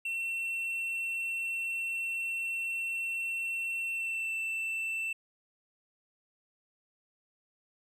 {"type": "tone with pitch glide", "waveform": "triangle", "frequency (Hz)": [2706, 2670], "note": ["E7", "E7"], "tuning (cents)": [45, 22], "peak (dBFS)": -30, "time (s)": [0.05, 5.13], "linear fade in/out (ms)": 5, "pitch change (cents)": -23, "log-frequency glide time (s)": [3.84, 4.35], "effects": []}